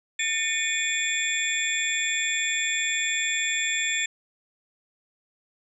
sine tone cluster, 1800 / 2241 / 2454 / 3457 / 7350 Hz, A6 / C#7 / D#7 / A7 / A#8, +39 / +18 / -25 / -31 / -25 cents, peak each -30 dBFS, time 0.19-4.06 s, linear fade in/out 5 ms, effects none

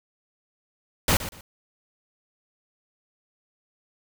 pink noise with echo, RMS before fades -20 dBFS, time 1.08-1.17 s, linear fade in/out 2 ms, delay 120 ms, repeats 2, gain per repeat -13 dB, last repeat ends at 1.41 s, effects none

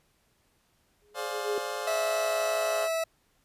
sine tone with exponential growth, 415.3 Hz, G#4, in tune, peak -24 dBFS, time 1.02-1.58 s, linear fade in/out 2 ms, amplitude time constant 120 ms
25% pulse chord, D half-diminished seventh, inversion second, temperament just, 422.9 / 528.6 / 587.3 / 704.8 Hz, Ab4 / C5 / D5 / F5, +31 / +18 / 0 / +16 cents, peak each -34 dBFS, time 1.14-2.89 s, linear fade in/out 50 ms
40% pulse tone, 653 Hz, E5, 17 cents flat, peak -26 dBFS, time 1.87-3.04 s, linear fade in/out 5 ms
effects pink hiss -69 dBFS RMS until 3.44 s + resampled to 32000 Hz

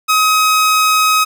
sawtooth tone, 1267 Hz, D#6, 31 cents sharp, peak -6 dBFS, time 0.08-1.25 s, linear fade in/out 20 ms, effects none

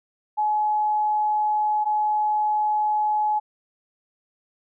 sine tone pair in turn, 848 / 848 Hz, G#5 / G#5, +36 / +36 cents, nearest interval unison, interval 0 cents, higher neither, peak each -19 dBFS, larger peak neither, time 0.37-1.85 / 1.85-3.4 s, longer second, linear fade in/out 20 ms, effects none

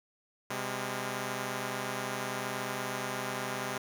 5% pulse tone pair together, 128.53 / 203.2 Hz, C3 / G#3, -30 / -38 cents, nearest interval minor sixth, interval 792 cents, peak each -25 / -25 dBFS, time 0.5-3.78 s, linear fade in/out 5 ms, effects none

